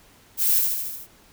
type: noise with echo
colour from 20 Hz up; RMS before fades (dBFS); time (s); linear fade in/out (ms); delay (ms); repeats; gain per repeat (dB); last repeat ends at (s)
violet; -21; 0.37-0.63; 50; 74; 6; -3; 1.074
effects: pink hiss -54 dBFS RMS until 1.32 s